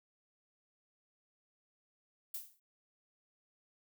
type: noise with exponential decay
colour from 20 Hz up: violet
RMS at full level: -38 dBFS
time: 2.34-2.6 s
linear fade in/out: 5 ms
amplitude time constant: 55 ms
effects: none